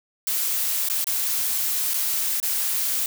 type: noise with dropouts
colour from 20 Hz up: blue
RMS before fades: -24 dBFS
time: 0.27-3.06 s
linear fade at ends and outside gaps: 2 ms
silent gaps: 0.887-0.898 / 1.043-1.069 / 1.937-1.941 / 2.401-2.428 s
effects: none